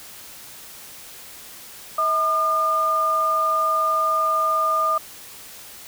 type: tone pair together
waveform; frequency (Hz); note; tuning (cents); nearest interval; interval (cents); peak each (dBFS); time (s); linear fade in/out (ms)
sine; 642 / 1211.2; E5 / D#6; -46 / -47; major seventh; 1099; -26 / -18; 1.98-4.98; 5
effects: white hiss -41 dBFS RMS until 5.87 s

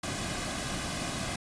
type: noise with comb filter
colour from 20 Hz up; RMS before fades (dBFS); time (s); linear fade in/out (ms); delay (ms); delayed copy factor
pink; -34; 0.03-1.36; 5; 2.2; -0.55
effects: resampled to 22050 Hz

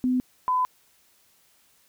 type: tone pair in turn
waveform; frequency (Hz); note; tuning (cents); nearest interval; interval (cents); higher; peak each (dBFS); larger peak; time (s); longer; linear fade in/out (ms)
sine; 252.9 / 1007.8; B3 / B5; +41 / +35; 2 octaves; 2394; second; -20; neither; 0.04-0.2 / 0.48-0.65; second; 0
effects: white hiss -62 dBFS RMS until 1.88 s

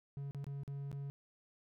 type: tone with dropouts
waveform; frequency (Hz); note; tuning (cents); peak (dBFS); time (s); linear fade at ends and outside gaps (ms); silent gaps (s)
triangle; 140; C#3; +18; -38; 0.17-1.1; 0; 0.31-0.347 / 0.443-0.467 / 0.634-0.678 / 0.915-0.928
effects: none

